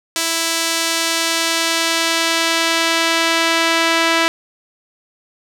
sawtooth tone with band-pass filter sweep, 330 Hz, E4, 2 cents sharp, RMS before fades -17 dBFS, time 0.16-4.28 s, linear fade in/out 0 ms, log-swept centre 6500 to 2500 Hz, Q 0.72, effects none

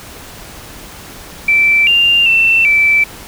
sine tone with pitch steps, 2332 / 2792 / 2683 / 2323 Hz, D7 / F7 / E7 / D7, -13 / -1 / +30 / -20 cents, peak -7 dBFS, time 1.48-3.04 s, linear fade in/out 5 ms, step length 390 ms, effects pink hiss -33 dBFS RMS until 3.27 s

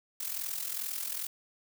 blue noise with amplitude modulation, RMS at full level -33 dBFS, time 0.2-1.27 s, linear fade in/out 5 ms, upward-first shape sine, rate 42.4 Hz, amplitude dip 70%, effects none

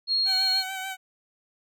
sine tone, 4278 Hz, C8, 38 cents sharp, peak -21 dBFS, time 0.07-0.64 s, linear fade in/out 50 ms
15% pulse tone with vibrato, 762 Hz, G5, 49 cents flat, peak -25 dBFS, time 0.25-0.97 s, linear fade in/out 50 ms, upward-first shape sine, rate 6.8 Hz, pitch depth 27 cents each way
effects none

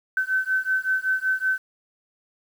sine beating tone pair, 1526 / 1531.3 Hz, G6 / G6, -47 / -41 cents, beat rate 5.3 Hz, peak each -24 dBFS, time 0.17-1.58 s, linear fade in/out 2 ms, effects 8-bit

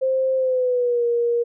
sine tone with pitch glide, 525 to 473.2 Hz, C5 to A#4, +6 to +26 cents, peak -17 dBFS, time 0.01-1.44 s, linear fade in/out 20 ms, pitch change -180 cents, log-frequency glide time 0.36-1.05 s, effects none

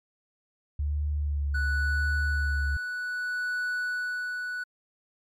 sine tone with vibrato, 72.5 Hz, D2, 22 cents flat, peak -25 dBFS, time 0.79-2.77 s, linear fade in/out 5 ms, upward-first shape sine, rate 0.92 Hz, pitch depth 37 cents each way
triangle tone with tremolo, 1480 Hz, F#6, in tune, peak -25 dBFS, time 1.54-4.64 s, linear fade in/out 10 ms, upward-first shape sine, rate 0.59 Hz, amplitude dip 35%
effects MP3 96 kbps

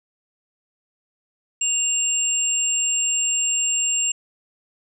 sine tone pair together, 2794 / 7451 Hz, F7 / A#8, 0 / -2 cents, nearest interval octave + perfect fourth, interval 1698 cents, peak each -24 / -20 dBFS, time 1.61-4.12 s, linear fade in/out 5 ms, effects none

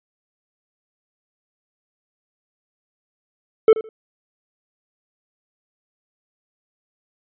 triangle tone with echo, 440 Hz, A4, in tune, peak -5 dBFS, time 3.68-3.73 s, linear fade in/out 2 ms, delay 80 ms, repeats 2, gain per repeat -15 dB, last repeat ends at 3.89 s, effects resampled to 8000 Hz

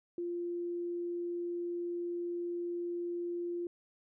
sine tone, 347.4 Hz, F4, 9 cents flat, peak -34 dBFS, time 0.18-3.67 s, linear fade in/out 2 ms, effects none

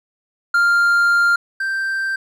triangle tone pair in turn, 1396.9 / 1568 Hz, F6 / G6, 0 / 0 cents, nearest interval major second, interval 200 cents, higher second, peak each -10 / -17 dBFS, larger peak first, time 0.54-1.36 / 1.6-2.16 s, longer first, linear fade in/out 5 ms, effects none

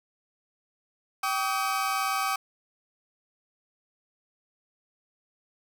35% pulse tone cluster, 777 / 1142 / 1261 Hz, G5 / D6 / D#6, -16 / -49 / +23 cents, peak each -29 / -28 / -29 dBFS, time 1.23-2.36 s, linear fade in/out 5 ms, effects none

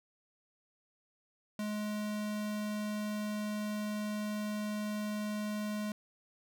square tone, 210.4 Hz, G#3, 23 cents sharp, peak -35 dBFS, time 1.59-5.92 s, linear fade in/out 2 ms, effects none

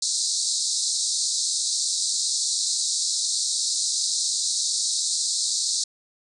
pink band-pass noise, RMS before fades -25 dBFS, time 0.02-5.84 s, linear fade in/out 5 ms, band 3900 to 9000 Hz, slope 96 dB/octave, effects none

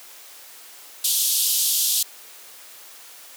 white band-pass noise, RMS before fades -21 dBFS, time 1.04-2.03 s, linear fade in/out 5 ms, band 3100 to 15000 Hz, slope 48 dB/octave, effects white hiss -44 dBFS RMS until 3.36 s + high-pass 400 Hz 12 dB/octave

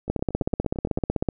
two click trains, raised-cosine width 2 ms, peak -23 / -9 dBFS, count 9 / 20, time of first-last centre 0.08-0.986 / 0.1-1.288 s, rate 8.83 / 16 Hz, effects none

